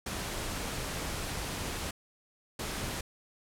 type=noise bursts at uneven times; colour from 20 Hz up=pink; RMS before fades=-36 dBFS; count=2; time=0.06-1.91 / 2.59-3.01 s; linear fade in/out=5 ms; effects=low-pass 12000 Hz 12 dB/octave